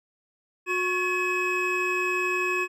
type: tone cluster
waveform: triangle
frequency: 362.8 / 1100 / 1706 / 2553 Hz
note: F#4 / C#6 / G#6 / D#7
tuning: -34 / -14 / +46 / +44 cents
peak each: -27 / -29 / -31 / -25 dBFS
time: 0.66-2.68 s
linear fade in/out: 50 ms
effects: resampled to 32000 Hz

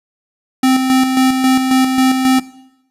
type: tone with tremolo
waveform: square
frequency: 260.5 Hz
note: C4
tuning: 7 cents flat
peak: -9 dBFS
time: 0.63-2.4 s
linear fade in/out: 5 ms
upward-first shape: square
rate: 3.7 Hz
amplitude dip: 45%
effects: noise-tail reverb RT60 0.8 s tail -17 dB re dry + resampled to 32000 Hz

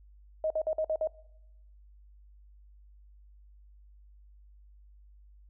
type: tone bursts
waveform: sine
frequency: 628 Hz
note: D#5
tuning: 16 cents sharp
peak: -26 dBFS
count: 6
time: 0.44-1.073 s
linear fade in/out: 2 ms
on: 63 ms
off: 51 ms
effects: noise-tail reverb RT60 0.9 s tail -23 dB re dry + added 50 Hz sine -53 dBFS peak until 5.49 s

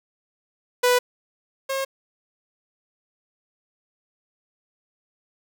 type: tone pair in turn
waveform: sawtooth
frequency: 493.9 / 539.2 Hz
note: B4 / C#5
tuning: 0 / -48 cents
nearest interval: major second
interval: 152 cents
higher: second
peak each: -12 / -20 dBFS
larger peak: first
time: 0.83-0.99 / 1.69-1.85 s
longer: neither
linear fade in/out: 10 ms
effects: none

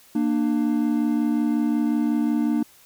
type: tone pair together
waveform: triangle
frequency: 233.1 / 298.6 Hz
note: A#3 / D4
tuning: 0 / +29 cents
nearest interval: major third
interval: 429 cents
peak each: -20 dBFS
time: 0.15-2.63 s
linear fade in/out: 5 ms
effects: white hiss -53 dBFS RMS until 2.85 s

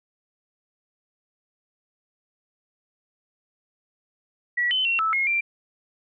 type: tone with pitch steps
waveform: sine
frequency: 1936 / 3045 / 2730 / 1309 / 2156 / 2363 Hz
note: B6 / F#7 / F7 / E6 / C#7 / D7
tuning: -35 / +49 / -40 / -13 / -49 / +10 cents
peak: -20 dBFS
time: 4.57-5.41 s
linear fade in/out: 10 ms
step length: 140 ms
effects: none

